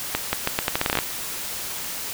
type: accelerating click train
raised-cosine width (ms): 0.3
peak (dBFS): -4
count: 13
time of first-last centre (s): 0.15-0.988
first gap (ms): 180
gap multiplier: 0.8
effects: white hiss -31 dBFS RMS until 2.13 s